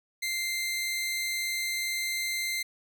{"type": "tone pair together", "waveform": "sawtooth", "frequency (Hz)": [2093, 3951], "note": ["C7", "B7"], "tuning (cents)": [0, 0], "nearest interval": "major seventh", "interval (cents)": 1100, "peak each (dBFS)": [-26, -35], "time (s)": [0.22, 2.63], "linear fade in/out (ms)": 10, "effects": []}